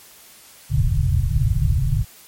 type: low-pass noise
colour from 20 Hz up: white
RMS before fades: -18 dBFS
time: 0.69-2.05 s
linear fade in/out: 50 ms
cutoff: 150 Hz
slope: 96 dB/octave
effects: white hiss -46 dBFS RMS until 2.27 s + MP3 64 kbps